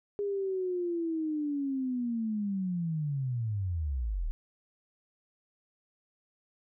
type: linear sweep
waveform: sine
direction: down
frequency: 410 to 34.13 Hz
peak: -29 dBFS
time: 0.19-4.31 s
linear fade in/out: 0 ms
effects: none